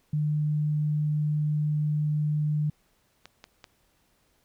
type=tone; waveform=sine; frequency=150.5 Hz; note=D3; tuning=43 cents sharp; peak=-23 dBFS; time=0.13-2.7 s; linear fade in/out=5 ms
type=clicks; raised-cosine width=0.2 ms; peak=-26 dBFS; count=3; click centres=3.256 / 3.441 / 3.642 s
effects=pink hiss -68 dBFS RMS until 4.44 s